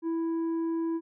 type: tone with tanh clipping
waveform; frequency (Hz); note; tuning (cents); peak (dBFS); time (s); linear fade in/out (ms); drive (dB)
sine; 329.6; E4; 0; -28; 0.02-1.01; 50; 5
effects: none